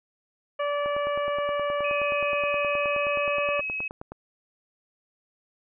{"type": "harmonic tone", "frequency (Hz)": 579, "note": "D5", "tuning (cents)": -25, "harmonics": [1, 2, 3, 4, 5], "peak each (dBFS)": [-26, -30, -38, -39, -41], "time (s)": [0.59, 3.61], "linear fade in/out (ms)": 10}
{"type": "click train", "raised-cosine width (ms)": 1, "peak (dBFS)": -23, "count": 32, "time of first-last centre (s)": [0.86, 4.12], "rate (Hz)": 9.51}
{"type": "tone with pitch glide", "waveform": "sine", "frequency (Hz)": [2516, 2559], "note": ["D#7", "D#7"], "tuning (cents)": [19, 48], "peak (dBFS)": -28, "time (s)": [1.84, 3.88], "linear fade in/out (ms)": 5, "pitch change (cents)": 29, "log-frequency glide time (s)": [2.5, 3.67]}
{"effects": []}